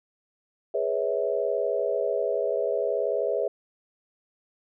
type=chord; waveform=sine; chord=C# minor seventh; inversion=second; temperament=equal with one note detuned; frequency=415.3 / 493.9 / 554.4 / 647.2 Hz; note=G#4 / B4 / C#5 / E5; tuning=0 / 0 / 0 / -32 cents; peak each=-29 dBFS; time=0.74-3.48 s; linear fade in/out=5 ms; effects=none